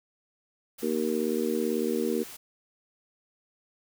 white noise, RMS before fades -44 dBFS, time 0.78-2.37 s, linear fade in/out 10 ms
harmonic tone, 78 Hz, D#2, 5 cents sharp, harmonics 3 / 4 / 5 / 6, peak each -30 / -32 / -30 / -31 dBFS, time 0.82-2.24 s, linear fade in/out 20 ms
effects none

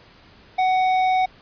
sine tone with tanh clipping, 746 Hz, F#5, 14 cents sharp, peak -18 dBFS, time 0.58-1.26 s, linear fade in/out 10 ms, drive 11 dB, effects pink hiss -50 dBFS RMS until 1.41 s + resampled to 11025 Hz

